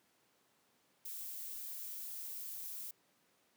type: noise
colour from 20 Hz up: violet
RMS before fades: -45 dBFS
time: 1.05-2.91 s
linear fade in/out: 5 ms
effects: pink hiss -73 dBFS RMS until 3.56 s + high-pass 200 Hz 12 dB/octave